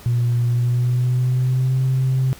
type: tone with pitch glide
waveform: sine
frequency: 120 to 130.86 Hz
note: B2 to C3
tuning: -49 to +1 cents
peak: -14 dBFS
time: 0.06-2.33 s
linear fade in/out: 0 ms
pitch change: +150 cents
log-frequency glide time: 0.47-1.82 s
effects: tanh soft clip ceiling -12 dBFS + pink hiss -43 dBFS RMS until 2.39 s